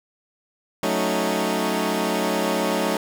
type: chord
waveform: 15% pulse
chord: D# half-diminished seventh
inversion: first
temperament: equal with one note detuned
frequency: 185 / 220.8 / 277.2 / 311.1 Hz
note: F#3 / A3 / C#4 / D#4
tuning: 0 / +6 / 0 / 0 cents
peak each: -20 / -19 / -23 / -20 dBFS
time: 0.83-2.97 s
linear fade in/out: 2 ms
effects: none